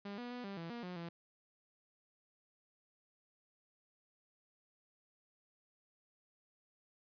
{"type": "tone with pitch steps", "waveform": "sawtooth", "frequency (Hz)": [201.3, 243.1, 246, 197.9, 166.7, 237.4, 179.9, 169.3], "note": ["G3", "B3", "B3", "G3", "E3", "A#3", "F#3", "E3"], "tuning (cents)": [46, -27, -7, 17, 20, 32, -48, 46], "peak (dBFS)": -39, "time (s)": [0.05, 1.09], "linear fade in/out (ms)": 5, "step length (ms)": 130, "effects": ["resampled to 11025 Hz"]}